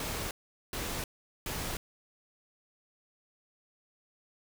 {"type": "noise bursts", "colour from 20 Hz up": "pink", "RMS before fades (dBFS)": -36, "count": 3, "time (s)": [0, 1.77], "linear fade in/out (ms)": 2, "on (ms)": 310, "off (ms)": 420, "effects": []}